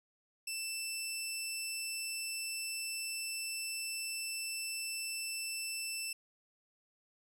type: tone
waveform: 15% pulse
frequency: 2661 Hz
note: E7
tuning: 16 cents sharp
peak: -30 dBFS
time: 0.47-6.13 s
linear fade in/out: 5 ms
effects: none